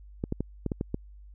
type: clicks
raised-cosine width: 3 ms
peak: -16 dBFS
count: 7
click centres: 0.239 / 0.324 / 0.406 / 0.663 / 0.718 / 0.811 / 0.944 s
effects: added 50 Hz sine -46 dBFS peak until 1.34 s